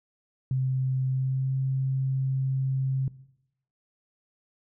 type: tone with pitch glide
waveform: sine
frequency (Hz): 130.81 to 133.02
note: C3 to C3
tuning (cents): 0 to +29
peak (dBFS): -23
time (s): 0.51-3.08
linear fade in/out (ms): 2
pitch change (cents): +29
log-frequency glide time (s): 1.09-1.57
effects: noise-tail reverb RT60 0.8 s tail -19 dB re dry